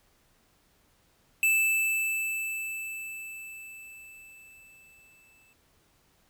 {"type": "tone with exponential decay", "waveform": "square", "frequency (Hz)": 2637, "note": "E7", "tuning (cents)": 0, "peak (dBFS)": -21, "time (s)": [1.43, 5.53], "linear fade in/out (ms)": 1, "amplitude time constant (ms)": 890, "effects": ["pink hiss -66 dBFS RMS until 6.29 s"]}